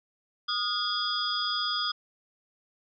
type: tone cluster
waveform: sine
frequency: 1235 / 1430 / 3307 / 3509 / 4931 Hz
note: D#6 / F6 / G#7 / A7 / D#8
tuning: -13 / +41 / -8 / -5 / -16 cents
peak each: -32 / -36 / -32 / -37 / -32 dBFS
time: 0.48-1.92 s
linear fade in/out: 10 ms
effects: none